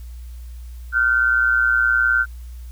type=tone pair together; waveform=sine; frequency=1404.6 / 1524 Hz; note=F6 / G6; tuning=+10 / -49 cents; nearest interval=minor second; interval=141 cents; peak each=-17 dBFS; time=0.92-2.26 s; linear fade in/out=50 ms; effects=added 60 Hz sine -32 dBFS peak until 2.71 s + white hiss -54 dBFS RMS until 2.71 s